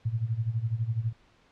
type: tone with tremolo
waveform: sine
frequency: 113.6 Hz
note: A#2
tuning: 44 cents flat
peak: -23 dBFS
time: 0.05-1.13 s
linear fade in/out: 10 ms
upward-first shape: sine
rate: 12 Hz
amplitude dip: 80%
effects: pink hiss -62 dBFS RMS until 1.51 s + low-pass 4000 Hz 12 dB/octave